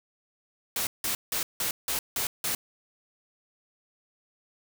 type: noise bursts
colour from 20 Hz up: white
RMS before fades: -29 dBFS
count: 7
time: 0.76-2.55 s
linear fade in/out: 2 ms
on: 110 ms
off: 170 ms
effects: none